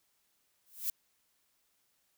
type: noise with exponential growth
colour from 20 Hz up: violet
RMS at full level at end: -30 dBFS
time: 0.66-0.9 s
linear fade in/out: 2 ms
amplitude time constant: 52 ms
effects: white hiss -75 dBFS RMS until 2.17 s